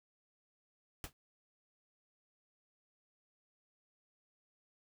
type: noise with exponential decay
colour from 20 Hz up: pink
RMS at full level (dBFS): -39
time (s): 1.04-1.13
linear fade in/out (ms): 1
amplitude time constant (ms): 18
effects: none